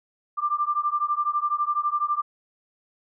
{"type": "beating tone pair", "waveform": "sine", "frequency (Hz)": [1181, 1193], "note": ["D6", "D6"], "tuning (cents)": [9, 27], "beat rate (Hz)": 12, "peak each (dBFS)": -25, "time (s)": [0.37, 2.22], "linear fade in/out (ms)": 20, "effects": []}